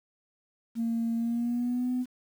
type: tone with pitch glide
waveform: sine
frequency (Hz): 230 to 250.8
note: A#3 to B3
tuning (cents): -23 to +27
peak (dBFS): -25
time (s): 0.75-2.06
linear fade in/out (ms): 50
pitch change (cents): +150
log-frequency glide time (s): 1.16-1.91
effects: tanh soft clip ceiling -22 dBFS + 9-bit